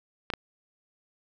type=clicks; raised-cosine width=0.3 ms; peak=-13 dBFS; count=2; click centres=0.302 / 0.337 s; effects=none